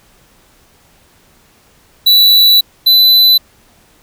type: tone pair in turn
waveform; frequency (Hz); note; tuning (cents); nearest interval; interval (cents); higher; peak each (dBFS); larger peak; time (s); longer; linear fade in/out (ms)
square; 3951 / 4002; B7 / B7; 0 / +22; unison; 22; second; -5; neither; 2.06-2.61 / 2.86-3.38; first; 10
effects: pink hiss -49 dBFS RMS until 4.02 s